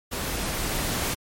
pink noise with level ramp, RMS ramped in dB -30 to -26 dBFS, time 0.11-1.15 s, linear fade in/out 20 ms, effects MP3 64 kbps

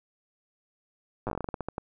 slowing click train, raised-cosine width 1 ms, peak -18 dBFS, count 15, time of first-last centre 1.27-1.781 s, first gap 8 ms, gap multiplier 1.21, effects none

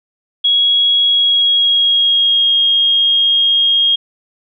sine tone with pitch glide, 3322 to 3252 Hz, G#7 to G#7, 0 to -37 cents, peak -9 dBFS, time 0.44-3.96 s, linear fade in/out 10 ms, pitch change -37 cents, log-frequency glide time 1.04-2.57 s, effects none

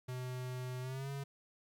square tone with pitch glide, 126.7 to 138.97 Hz, B2 to C#3, +45 to +5 cents, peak -40 dBFS, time 0.08-1.24 s, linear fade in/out 10 ms, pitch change +160 cents, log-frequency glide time 0.81-1.1 s, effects 13-bit

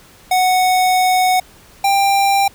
square tone pair in turn, 739 / 791.6 Hz, F#5 / G5, -2 / +17 cents, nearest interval minor second, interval 119 cents, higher second, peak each -12 dBFS, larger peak neither, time 0.31-1.4 / 1.84-2.48 s, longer first, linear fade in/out 5 ms, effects pink hiss -45 dBFS RMS until 2.54 s

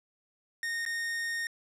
45% pulse tone with dropouts, 1846 Hz, A#6, 17 cents flat, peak -31 dBFS, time 0.63-1.47 s, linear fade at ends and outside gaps 1 ms, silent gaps 0.852-0.862 s, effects low-pass 11000 Hz 12 dB/octave

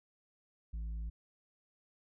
sine tone with tanh clipping, 55 Hz, A1, in tune, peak -38 dBFS, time 0.73-1.1 s, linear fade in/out 10 ms, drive 5 dB, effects none

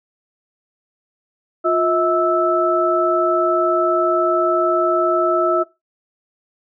sine tone cluster, 353.4 / 643 / 1313 Hz, F4 / E5 / E6, +21 / -43 / -7 cents, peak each -18 dBFS, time 1.64-5.64 s, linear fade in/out 20 ms, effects noise-tail reverb RT60 0.2 s tail -17 dB re dry

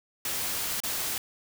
white noise with dropouts, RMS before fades -31 dBFS, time 0.25-1.18 s, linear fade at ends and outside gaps 2 ms, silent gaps 0.803-0.835 s, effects none

